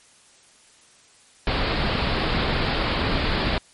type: low-pass noise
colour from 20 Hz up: pink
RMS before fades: -23 dBFS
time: 1.47-3.58 s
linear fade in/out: 2 ms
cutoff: 4800 Hz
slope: 96 dB/octave
effects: white hiss -54 dBFS RMS until 3.73 s + MP3 48 kbps